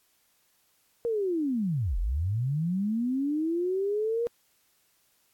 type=linear two-way sweep; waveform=sine; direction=down then up; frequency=477.9 to 38 to 477.9 Hz; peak=-25 dBFS; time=1.05-4.27 s; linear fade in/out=0 ms; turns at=1.98 s; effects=white hiss -68 dBFS RMS until 5.33 s + AAC 64 kbps